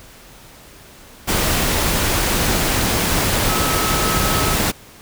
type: tone in noise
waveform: sine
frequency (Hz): 1290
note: E6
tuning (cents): -38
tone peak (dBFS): -24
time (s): 3.48-4.55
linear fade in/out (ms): 20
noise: pink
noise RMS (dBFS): -18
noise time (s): 1.27-4.72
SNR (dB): -9
effects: pink hiss -43 dBFS RMS until 5.01 s